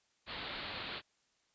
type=low-pass noise; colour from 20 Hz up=white; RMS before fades=-43 dBFS; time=0.26-1.02 s; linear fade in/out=50 ms; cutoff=4400 Hz; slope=96 dB/octave; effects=white hiss -75 dBFS RMS until 1.54 s + resampled to 16000 Hz